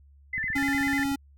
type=tone with vibrato; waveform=sine; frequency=1900 Hz; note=A#6; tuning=33 cents sharp; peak=-27 dBFS; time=0.33-1.04 s; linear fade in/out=5 ms; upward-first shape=square; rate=10 Hz; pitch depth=120 cents each way
type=click train; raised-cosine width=5 ms; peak=-28 dBFS; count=13; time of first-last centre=0.38-1.116 s; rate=16.3 Hz
type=tone; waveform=square; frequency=277.2 Hz; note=C#4; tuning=in tune; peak=-26 dBFS; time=0.55-1.16 s; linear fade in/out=10 ms
effects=added 70 Hz sine -52 dBFS peak until 1.37 s